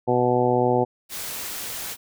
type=harmonic tone; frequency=123.47 Hz; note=B2; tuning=in tune; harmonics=1 / 2 / 3 / 4 / 5 / 6 / 7; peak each=-27 / -26 / -23 / -23 / -28 / -25 / -26 dBFS; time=0.07-0.85 s; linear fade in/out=20 ms
type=noise; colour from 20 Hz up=white; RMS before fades=-32 dBFS; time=1.09-1.97 s; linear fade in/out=50 ms
effects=none